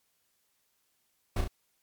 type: noise with echo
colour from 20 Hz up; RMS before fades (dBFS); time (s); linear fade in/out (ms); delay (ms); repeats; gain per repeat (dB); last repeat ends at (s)
brown; -28; 1.36-1.41; 5; 34; 2; -4; 1.478
effects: white hiss -74 dBFS RMS until 1.82 s + MP3 96 kbps